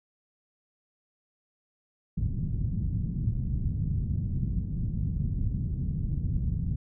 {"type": "low-pass noise", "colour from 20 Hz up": "white", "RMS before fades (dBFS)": -29, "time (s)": [2.17, 6.76], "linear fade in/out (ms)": 10, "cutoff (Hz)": 160, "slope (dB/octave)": 24, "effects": []}